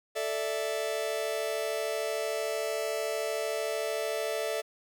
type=chord; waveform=45% pulse; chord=A suspended fourth; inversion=none; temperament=just; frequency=440 / 586.7 / 660 Hz; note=A4 / D5 / E5; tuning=0 / -2 / +2 cents; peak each=-34 / -35 / -34 dBFS; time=0.15-4.62 s; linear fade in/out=20 ms; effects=none